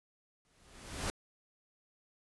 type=noise with exponential growth; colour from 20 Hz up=pink; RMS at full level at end=-34 dBFS; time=0.45-1.1 s; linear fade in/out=0 ms; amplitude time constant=140 ms; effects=resampled to 24000 Hz